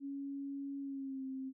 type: tone with pitch glide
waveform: sine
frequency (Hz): 278.1 to 264.5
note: C#4 to C4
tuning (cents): +6 to +19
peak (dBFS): -39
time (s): 0-1.53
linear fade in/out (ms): 50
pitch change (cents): -87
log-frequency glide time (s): 0.8-1.25
effects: none